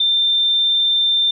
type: tone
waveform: sine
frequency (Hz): 3581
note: A7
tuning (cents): +30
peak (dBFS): -13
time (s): 0-1.31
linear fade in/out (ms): 5
effects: none